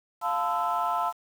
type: chord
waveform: sine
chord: F major seventh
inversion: none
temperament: equal with one note detuned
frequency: 698.5 / 880 / 1021.4 / 1318.5 Hz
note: F5 / A5 / C6 / E6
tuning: 0 / 0 / -42 / 0 cents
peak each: -29 dBFS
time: 0.21-1.13 s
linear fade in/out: 50 ms
effects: tanh soft clip ceiling -18 dBFS + 8-bit